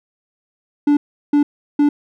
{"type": "tone bursts", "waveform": "triangle", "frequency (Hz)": 291.2, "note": "D4", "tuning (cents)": -15, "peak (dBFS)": -8, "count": 3, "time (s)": [0.87, 1.89], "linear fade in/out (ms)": 5, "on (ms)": 100, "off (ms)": 360, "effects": []}